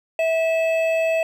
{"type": "tone pair together", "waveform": "triangle", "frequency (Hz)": [651.2, 2605], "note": ["E5", "E7"], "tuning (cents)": [-21, -21], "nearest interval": "2 octaves", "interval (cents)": 2400, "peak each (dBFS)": [-16, -25], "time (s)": [0.19, 1.23], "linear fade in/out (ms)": 2, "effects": []}